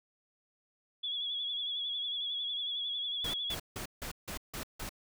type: tone with vibrato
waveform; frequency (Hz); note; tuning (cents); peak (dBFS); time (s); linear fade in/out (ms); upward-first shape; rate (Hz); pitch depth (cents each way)
sine; 3379; G#7; +29; -33; 1.03-3.55; 10; sine; 11; 47
type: noise bursts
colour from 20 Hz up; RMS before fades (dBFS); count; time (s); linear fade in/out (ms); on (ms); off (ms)
pink; -40; 7; 3.24-4.893; 5; 99; 160
effects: none